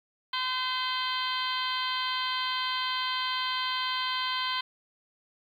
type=harmonic tone with a mistuned harmonic; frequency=512 Hz; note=C5; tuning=38 cents flat; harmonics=2 / 3 / 4 / 5 / 6 / 7 / 8 / 9; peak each=-32 / -37 / -38 / -42 / -33 / -41 / -37 / -44 dBFS; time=0.33-4.61 s; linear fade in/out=5 ms; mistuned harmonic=6; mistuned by=+37 cents; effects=10-bit